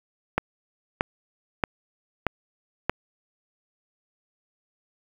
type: click train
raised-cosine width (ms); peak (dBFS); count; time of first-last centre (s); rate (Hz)
0.5; -6; 5; 0.38-2.896; 1.59
effects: 7-bit